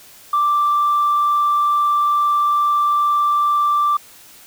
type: tone with frequency modulation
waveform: sine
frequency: 1174.7 Hz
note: D6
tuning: in tune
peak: -12 dBFS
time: 0.33-3.97 s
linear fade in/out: 5 ms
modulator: 22.3 Hz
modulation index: 0.21
effects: tanh soft clip ceiling -10 dBFS + white hiss -44 dBFS RMS until 4.46 s